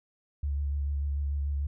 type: tone with vibrato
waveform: sine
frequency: 71.2 Hz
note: C#2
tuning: 47 cents sharp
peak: -27 dBFS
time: 0.43-1.67 s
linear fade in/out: 5 ms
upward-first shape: sine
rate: 6.8 Hz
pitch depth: 25 cents each way
effects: none